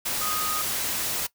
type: tone in noise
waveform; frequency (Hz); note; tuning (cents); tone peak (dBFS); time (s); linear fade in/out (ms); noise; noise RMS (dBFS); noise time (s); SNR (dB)
sine; 1244.5; D#6; 0; -29; 0.21-0.62; 10; white; -28; 0.05-1.27; -4
effects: noise-tail reverb RT60 0.1 s tail -19 dB re dry